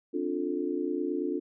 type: chord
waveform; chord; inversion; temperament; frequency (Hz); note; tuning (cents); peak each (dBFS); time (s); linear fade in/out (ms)
sine; D minor seventh; third; just; 264.3 / 293.7 / 352.4 / 440.5; C4 / D4 / F4 / A4; +18 / 0 / +16 / +2; -36 / -32 / -32 / -36; 0.13-1.4; 20
effects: none